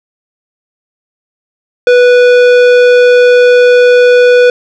sine tone with tanh clipping, 492.1 Hz, B4, 6 cents flat, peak -4 dBFS, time 1.87-4.5 s, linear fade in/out 2 ms, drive 15 dB, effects none

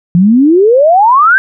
sine exponential sweep, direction up, 167.8 to 1612 Hz, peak -3 dBFS, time 0.15-1.38 s, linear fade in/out 0 ms, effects none

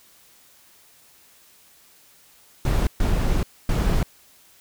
brown noise bursts at uneven times, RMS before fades -20 dBFS, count 3, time 2.65-2.87 / 3-3.43 / 3.69-4.03 s, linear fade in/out 2 ms, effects white hiss -54 dBFS RMS until 4.6 s

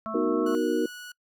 harmonic tone, 220 Hz, A3, in tune, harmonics 1 / 3 / 5 / 6, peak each -36 / -36 / -36 / -36 dBFS, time 0.06-0.55 s, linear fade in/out 0 ms
sine chord, B major seventh, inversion none, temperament equal, 246.9 / 311.1 / 370 / 466.2 Hz, B3 / D#4 / F#4 / A#4, 0 / 0 / 0 / 0 cents, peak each -30 / -27 / -28 / -27 dBFS, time 0.14-0.86 s, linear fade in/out 5 ms
sawtooth tone, 1467 Hz, F#6, 15 cents flat, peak -36 dBFS, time 0.46-1.12 s, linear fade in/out 5 ms
effects noise-tail reverb RT60 0.1 s tail -25 dB re dry

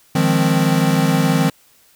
square chord, F minor seventh, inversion third, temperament equal, 155.56 / 174.61 / 207.7 / 261.6 Hz, Eb3 / F3 / Ab3 / C4, 0 / 0 / 0 / 0 cents, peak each -18 / -19 / -23 / -20 dBFS, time 0.15-1.5 s, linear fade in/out 5 ms, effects white hiss -53 dBFS RMS until 1.95 s

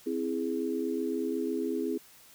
sine chord, C augmented, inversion none, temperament equal, 261.6 / 329.6 / 415.3 Hz, C4 / E4 / G#4, 0 / 0 / 0 cents, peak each -33 dBFS, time 0.06-1.98 s, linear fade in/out 10 ms, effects white hiss -56 dBFS RMS until 2.34 s

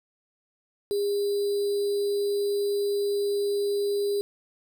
sine tone with sample-and-hold, 405.3 Hz, G#4, 42 cents flat, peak -23 dBFS, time 0.91-4.21 s, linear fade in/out 0 ms, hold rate 4410 Hz, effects none

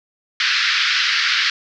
pink band-pass noise, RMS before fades -18 dBFS, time 0.4-1.5 s, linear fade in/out 2 ms, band 1400 to 5200 Hz, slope 48 dB/octave, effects none

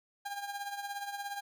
30% pulse tone with tremolo, 806 Hz, G5, 48 cents sharp, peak -32 dBFS, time 0.25-1.41 s, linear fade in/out 10 ms, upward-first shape triangle, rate 17 Hz, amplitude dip 70%, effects none

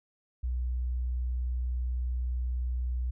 sine tone, 61.74 Hz, B1, in tune, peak -28 dBFS, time 0.43-3.11 s, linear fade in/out 10 ms, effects none

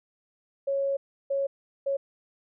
sine tone bursts at uneven times, 552 Hz, C#5, 7 cents flat, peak -24 dBFS, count 3, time 0.67-0.97 / 1.3-1.47 / 1.86-1.97 s, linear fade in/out 10 ms, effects none

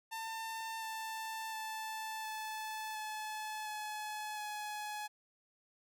sawtooth tone with pitch steps, 897 / 887.7 / 878.5 / 869.5 / 860.5 / 851.6 / 842.8 Hz, A5 / A5 / A5 / A5 / A5 / G#5 / G#5, +33 / +15 / -3 / -21 / -39 / +43 / +25 cents, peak -36 dBFS, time 0.11-5.08 s, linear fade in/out 20 ms, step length 710 ms, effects none

